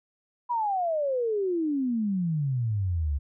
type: exponential sweep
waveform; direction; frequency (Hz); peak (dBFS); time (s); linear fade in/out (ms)
sine; down; 990 to 67.7; -24; 0.49-3.19; 20
effects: none